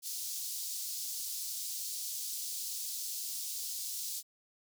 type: high-pass noise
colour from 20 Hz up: pink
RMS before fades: -39 dBFS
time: 0.02-4.23 s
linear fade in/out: 50 ms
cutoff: 4600 Hz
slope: 24 dB/octave
effects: none

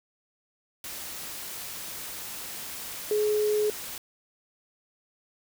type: tone in noise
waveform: sine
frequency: 422.5 Hz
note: G#4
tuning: 30 cents sharp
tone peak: -22 dBFS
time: 3.11-3.7 s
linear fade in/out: 2 ms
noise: white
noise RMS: -38 dBFS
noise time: 0.84-3.98 s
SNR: +13 dB
effects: none

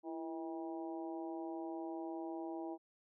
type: harmonic tone with a mistuned harmonic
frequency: 160.3 Hz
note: E3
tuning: 48 cents flat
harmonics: 2 / 3 / 4 / 5 / 6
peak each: -42 / -54 / -49 / -49 / -55 dBFS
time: 0.03-2.78 s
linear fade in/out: 50 ms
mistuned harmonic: 2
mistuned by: +63 cents
effects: none

